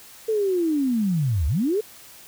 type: linear two-way sweep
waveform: sine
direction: down then up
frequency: 450 to 65.41 to 450 Hz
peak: -19 dBFS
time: 0.28-1.81 s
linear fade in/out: 10 ms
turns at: 1.47 s
effects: white hiss -46 dBFS RMS until 2.27 s